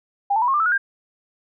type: tone with pitch steps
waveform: sine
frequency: 804 / 887 / 978.5 / 1079.4 / 1190.8 / 1313.7 / 1449.2 / 1598.7 Hz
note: G5 / A5 / B5 / C#6 / D6 / E6 / F#6 / G6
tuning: +44 / +14 / -16 / -46 / +24 / -6 / -36 / +34 cents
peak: -16 dBFS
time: 0.3-0.78 s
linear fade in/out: 10 ms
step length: 60 ms
effects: none